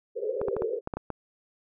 pink band-pass noise, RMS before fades -30 dBFS, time 0.15-0.81 s, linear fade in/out 50 ms, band 390 to 530 Hz, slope 96 dB/octave
clicks, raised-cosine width 1 ms, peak -18 dBFS, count 8, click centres 0.415 / 0.484 / 0.566 / 0.621 / 0.874 / 0.938 / 0.97 / 1.103 s
effects none

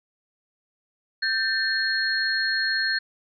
sine tone cluster, 1565 / 1787 / 4284 Hz, G6 / A6 / C8, -3 / +26 / +40 cents, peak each -26 dBFS, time 1.22-2.99 s, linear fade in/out 10 ms, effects none

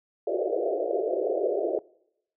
pink band-pass noise, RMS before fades -27 dBFS, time 0.27-1.79 s, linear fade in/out 2 ms, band 340 to 680 Hz, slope 96 dB/octave, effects noise-tail reverb RT60 0.8 s tail -24 dB re dry

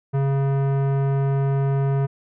sine tone with tanh clipping, 137.5 Hz, C#3, 14 cents flat, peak -20 dBFS, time 0.13-2.07 s, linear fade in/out 20 ms, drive 17 dB, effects none

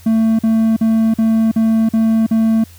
triangle tone bursts, 223.1 Hz, A3, 24 cents sharp, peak -8 dBFS, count 7, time 0.06-2.64 s, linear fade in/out 5 ms, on 330 ms, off 45 ms, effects added 85 Hz sine -39 dBFS peak until 2.78 s + white hiss -45 dBFS RMS until 2.78 s

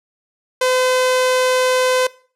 sawtooth tone, 510 Hz, C5, 44 cents flat, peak -10 dBFS, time 0.61-2.07 s, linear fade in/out 5 ms, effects noise-tail reverb RT60 0.4 s tail -20 dB re dry + low-pass 11000 Hz 12 dB/octave

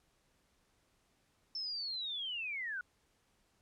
sine linear sweep, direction down, 5350 to 1428 Hz, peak -37 dBFS, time 1.55-2.81 s, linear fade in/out 2 ms, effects pink hiss -74 dBFS RMS until 3.61 s + low-pass 11000 Hz 12 dB/octave

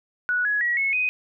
sine tone with pitch steps, 1470 / 1678.9 / 1917.4 / 2190 / 2501 Hz, F#6 / G#6 / A#6 / C#7 / D#7, -12 / +18 / +48 / -22 / +8 cents, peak -20 dBFS, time 0.29-1.09 s, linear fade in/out 0 ms, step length 160 ms, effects none

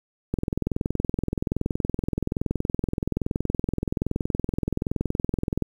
click train, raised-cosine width 3 ms, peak -11 dBFS, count 113, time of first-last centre 0.34-5.623 s, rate 21.2 Hz, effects 8-bit

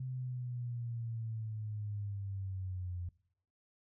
sine linear sweep, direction down, 130 to 87.31 Hz, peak -37 dBFS, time 0-3.09 s, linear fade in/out 5 ms, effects noise-tail reverb RT60 0.7 s tail -21 dB re dry

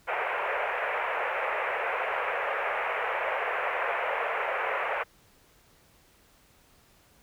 pink band-pass noise, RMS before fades -30 dBFS, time 0.07-5.04 s, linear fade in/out 20 ms, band 470 to 2500 Hz, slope 48 dB/octave, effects pink hiss -61 dBFS RMS until 7.22 s

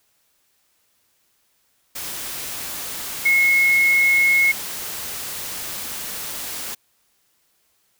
sine tone in noise, 2171 Hz, C#7, 37 cents flat, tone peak -13 dBFS, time 3.25-4.52 s, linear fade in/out 10 ms, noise white, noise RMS -30 dBFS, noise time 1.95-6.75 s, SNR +14 dB, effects white hiss -65 dBFS RMS until 7.99 s

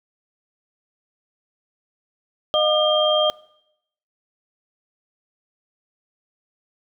sine tone cluster, 613 / 713 / 1209 / 3193 Hz, D#5 / F5 / D6 / G7, -26 / +36 / +50 / +31 cents, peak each -18 / -27 / -25 / -20 dBFS, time 2.54-3.3 s, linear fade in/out 0 ms, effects noise-tail reverb RT60 0.8 s tail -22 dB re dry

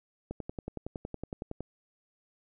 click train, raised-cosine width 2 ms, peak -23 dBFS, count 15, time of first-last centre 0.31-1.606 s, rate 10.8 Hz, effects none

